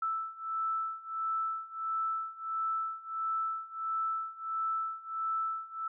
sine beating tone pair, 1318.5 / 1320 Hz, E6 / E6, 0 / +2 cents, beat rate 1.5 Hz, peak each -36 / -34 dBFS, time 0.02-5.88 s, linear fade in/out 5 ms, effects none

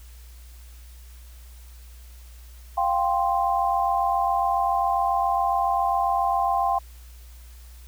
sine chord, F suspended second, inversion none, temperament just, 698.5 / 785.8 / 1047.7 Hz, F5 / G5 / C6, 0 / +4 / +2 cents, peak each -25 / -23 / -25 dBFS, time 2.77-6.79 s, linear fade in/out 10 ms, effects added 60 Hz sine -42 dBFS peak until 7.87 s + white hiss -54 dBFS RMS until 7.87 s

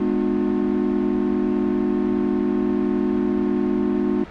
triangle chord, G# diminished seventh, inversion none, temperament just, 207.7 / 249.2 / 299 / 358.8 Hz, G#3 / B3 / D4 / F4, 0 / +16 / +31 / +47 cents, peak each -22 dBFS, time 0-4.24 s, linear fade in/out 5 ms, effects pink hiss -37 dBFS RMS until 4.3 s + low-pass 2000 Hz 12 dB/octave

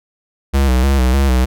square tone with vibrato, 65.8 Hz, C2, 10 cents sharp, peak -11 dBFS, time 0.53-1.46 s, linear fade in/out 20 ms, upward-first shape square, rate 3.3 Hz, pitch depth 69 cents each way, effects none

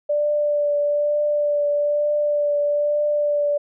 sine tone with vibrato, 587.3 Hz, D5, in tune, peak -17 dBFS, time 0.09-3.58 s, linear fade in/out 10 ms, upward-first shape triangle, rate 1.1 Hz, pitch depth 18 cents each way, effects none

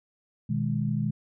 sine chord, G# minor, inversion first, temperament equal with one note detuned, 122.69 / 155.56 / 207.7 Hz, B2 / D#3 / G#3, -11 / 0 / 0 cents, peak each -29 dBFS, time 0.49-1.11 s, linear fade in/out 10 ms, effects none

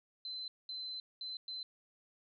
sine tone bursts at uneven times, 4059 Hz, B7, 47 cents sharp, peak -40 dBFS, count 4, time 0.25-0.48 / 0.69-1 / 1.21-1.37 / 1.48-1.63 s, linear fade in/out 2 ms, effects none

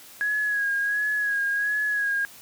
sine tone with vibrato, 1661.2 Hz, G#6, in tune, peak -22 dBFS, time 0.21-2.25 s, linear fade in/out 0 ms, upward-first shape sine, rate 1.4 Hz, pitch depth 40 cents each way, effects white hiss -47 dBFS RMS until 2.41 s + high-pass 60 Hz 12 dB/octave

